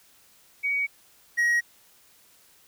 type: tone pair in turn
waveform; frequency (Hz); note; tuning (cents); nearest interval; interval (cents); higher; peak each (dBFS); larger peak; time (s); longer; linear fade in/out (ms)
sine / triangle; 2254 / 1895.4; C#7 / A#6; +28 / +28; minor third; 300; first; -23 / -18; second; 0.63-0.87 / 1.37-1.61; neither; 20
effects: white hiss -58 dBFS RMS until 2.67 s